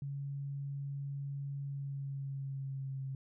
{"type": "tone with pitch glide", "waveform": "sine", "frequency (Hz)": [140, 134.37], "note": ["C#3", "C3"], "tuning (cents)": [18, 46], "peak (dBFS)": -37, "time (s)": [0.02, 3.15], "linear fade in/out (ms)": 2, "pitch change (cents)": -72, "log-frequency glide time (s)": [1.63, 3.03], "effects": []}